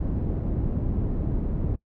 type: low-pass noise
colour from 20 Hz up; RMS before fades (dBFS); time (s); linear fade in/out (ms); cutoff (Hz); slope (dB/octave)
pink; -26; 0-1.76; 10; 280; 12
effects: noise-tail reverb RT60 0.1 s tail -20 dB re dry